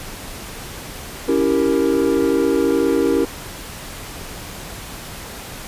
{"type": "chord", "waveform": "triangle", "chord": "C# diminished seventh", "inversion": "none", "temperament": "equal with one note detuned", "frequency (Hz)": [279.8, 329.6, 392, 466.2], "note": ["C#4", "E4", "G4", "Bb4"], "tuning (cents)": [16, 0, 0, 0], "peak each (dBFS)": -18, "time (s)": [1.28, 3.25], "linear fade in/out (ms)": 5, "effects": ["pink hiss -33 dBFS RMS until 5.67 s", "resampled to 32000 Hz"]}